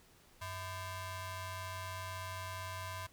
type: ring-modulated tone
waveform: sawtooth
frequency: 553 Hz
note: C#5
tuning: 4 cents flat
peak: -34 dBFS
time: 0.41-3.07 s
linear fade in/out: 10 ms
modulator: 459 Hz
effects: pink hiss -64 dBFS RMS until 3.12 s